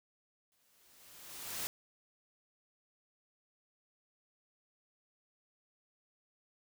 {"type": "noise with exponential growth", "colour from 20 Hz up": "white", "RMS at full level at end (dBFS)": -37, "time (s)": [0.52, 1.67], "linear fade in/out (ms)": 0, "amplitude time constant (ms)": 250, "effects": []}